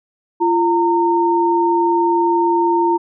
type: tone pair together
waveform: sine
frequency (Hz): 343.6 / 917.3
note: F4 / A#5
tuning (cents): -28 / -28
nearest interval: octave + perfect fourth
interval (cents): 1700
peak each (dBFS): -15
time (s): 0.4-2.98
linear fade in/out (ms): 20
effects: none